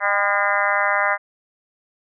harmonic tone with a mistuned harmonic, 202.9 Hz, G#3, 40 cents flat, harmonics 3 / 4 / 5 / 6 / 7 / 8 / 9 / 10, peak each -25 / -25 / -25 / -25 / -25 / -25 / -25 / -25 dBFS, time 0-1.18 s, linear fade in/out 50 ms, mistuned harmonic 4, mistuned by -38 cents, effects none

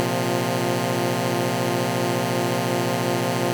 10% pulse chord, Bb suspended second, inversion none, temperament equal with one note detuned, 116.54 / 130.81 / 176.24 Hz, Bb2 / C3 / F3, 0 / 0 / +16 cents, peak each -17 dBFS, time 0-3.53 s, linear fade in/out 0 ms, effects none

